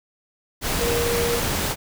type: tone in noise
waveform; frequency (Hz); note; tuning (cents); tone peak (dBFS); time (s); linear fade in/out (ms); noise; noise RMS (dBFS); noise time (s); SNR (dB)
sine; 472.1; A#4; +22; -22; 0.78-1.41; 50; pink; -24; 0.61-1.76; -1
effects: none